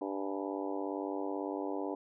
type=harmonic tone with a mistuned harmonic; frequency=98 Hz; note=G2; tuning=in tune; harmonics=3 / 4 / 5 / 6 / 7 / 8 / 9 / 10; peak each=-38 / -40 / -42 / -44 / -45 / -46 / -47 / -48 dBFS; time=0.01-1.95 s; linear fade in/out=5 ms; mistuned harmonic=8; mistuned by=+79 cents; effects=none